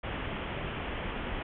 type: low-pass noise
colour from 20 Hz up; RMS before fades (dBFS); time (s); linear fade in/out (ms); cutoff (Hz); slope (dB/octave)
pink; -36; 0.03-1.43; 10; 3300; 96
effects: none